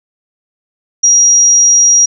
sine tone, 5720 Hz, F8, 41 cents sharp, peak -4 dBFS, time 1.03-2.06 s, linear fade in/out 10 ms, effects none

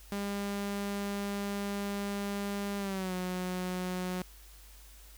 sawtooth tone with pitch glide, 201.2 to 182.38 Hz, G3 to F#3, +45 to -25 cents, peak -29 dBFS, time 0.12-4.22 s, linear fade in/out 0 ms, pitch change -170 cents, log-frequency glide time 2.78-3.14 s, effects added 50 Hz sine -52 dBFS peak until 5.17 s + white hiss -57 dBFS RMS until 5.17 s

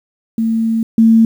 sine tone pair in turn, 225.4 / 225.4 Hz, A3 / A3, +42 / +42 cents, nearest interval unison, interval 0 cents, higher neither, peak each -12 / -5 dBFS, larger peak second, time 0.38-0.83 / 0.98-1.25 s, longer first, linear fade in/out 2 ms, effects 7-bit

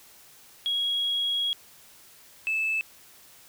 sine tone pair in turn, 3310 / 2622 Hz, G#7 / E7, -6 / -10 cents, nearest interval major third, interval 404 cents, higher first, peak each -23 dBFS, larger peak neither, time 0.66-1.53 / 2.47-2.81 s, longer first, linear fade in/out 0 ms, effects tanh soft clip ceiling -20 dBFS + white hiss -53 dBFS RMS until 3.48 s

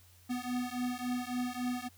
square beating tone pair, 246.1 / 249.7 Hz, B3 / B3, -6 / +19 cents, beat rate 3.6 Hz, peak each -37 / -37 dBFS, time 0.29-1.89 s, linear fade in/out 20 ms, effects added 89 Hz sine -60 dBFS peak until 1.97 s + white hiss -63 dBFS RMS until 1.97 s

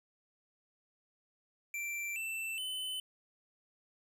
square tone with pitch steps, 2349 / 2667 / 3029 Hz, D7 / E7 / F#7, 0 / +20 / +40 cents, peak -37 dBFS, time 1.74-3 s, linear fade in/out 2 ms, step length 420 ms, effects none

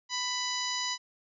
harmonic tone, 993 Hz, B5, 9 cents sharp, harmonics 1 / 2 / 3 / 4 / 5 / 6 / 7, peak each -37 / -38 / -39 / -37 / -36 / -39 / -41 dBFS, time 0.09-0.98 s, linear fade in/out 50 ms, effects none

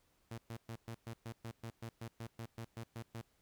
sawtooth tone bursts, 114.9 Hz, A#2, 25 cents flat, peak -39 dBFS, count 16, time 0.31-3.214 s, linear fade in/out 5 ms, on 69 ms, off 120 ms, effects pink hiss -75 dBFS RMS until 3.41 s

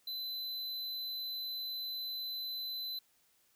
square tone, 4026 Hz, B7, 33 cents sharp, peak -38 dBFS, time 0.07-2.99 s, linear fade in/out 5 ms, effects white hiss -71 dBFS RMS until 3.55 s

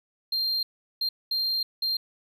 triangle tone bursts at uneven times, 4186 Hz, C8, in tune, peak -23 dBFS, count 4, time 0.32-0.63 / 1.01-1.09 / 1.31-1.63 / 1.82-1.97 s, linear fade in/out 5 ms, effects none

